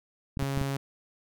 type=clicks; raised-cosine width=5 ms; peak=-18 dBFS; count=4; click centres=0.372 / 0.426 / 0.575 / 0.615 s
type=tone; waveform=sawtooth; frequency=137.6 Hz; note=C#3; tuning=12 cents flat; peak=-25 dBFS; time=0.39-0.77 s; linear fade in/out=5 ms
effects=none